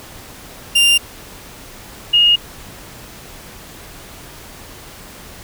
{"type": "tone pair in turn", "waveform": ["40% pulse", "sine"], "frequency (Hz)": [2794, 2858], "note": ["F7", "F7"], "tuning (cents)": [0, 39], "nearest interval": "unison", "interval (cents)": 39, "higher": "second", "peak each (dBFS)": -8, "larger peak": "neither", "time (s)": [[0.75, 0.98], [2.13, 2.36]], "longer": "neither", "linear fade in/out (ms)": 10, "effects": ["pink hiss -37 dBFS RMS until 5.43 s"]}